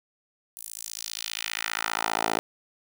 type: tone with high-pass filter sweep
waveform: 10% pulse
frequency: 55 Hz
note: A1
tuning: in tune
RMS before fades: -31 dBFS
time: 0.57-2.39 s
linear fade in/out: 0 ms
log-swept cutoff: 11000 to 510 Hz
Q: 1.4
effects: none